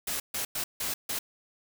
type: noise bursts at uneven times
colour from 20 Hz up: white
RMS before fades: -32 dBFS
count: 5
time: 0.07-0.2 / 0.34-0.45 / 0.55-0.64 / 0.8-0.94 / 1.09-1.19 s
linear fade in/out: 5 ms
effects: none